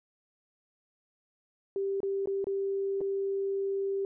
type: tone with dropouts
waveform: sine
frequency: 392.6 Hz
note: G4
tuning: 3 cents sharp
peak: -28 dBFS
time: 1.76-4.05 s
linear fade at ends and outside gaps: 1 ms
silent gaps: 2.004-2.031 / 2.258-2.273 / 2.443-2.469 / 3.007-3.013 s
effects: none